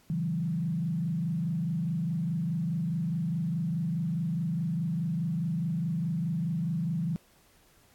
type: tone with frequency modulation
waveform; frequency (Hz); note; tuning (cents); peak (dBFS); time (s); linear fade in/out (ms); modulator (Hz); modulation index
sine; 165.7; E3; +9; -27; 0.1-7.16; 0; 24.8; 0.95
effects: pink hiss -62 dBFS RMS until 7.94 s + AAC 64 kbps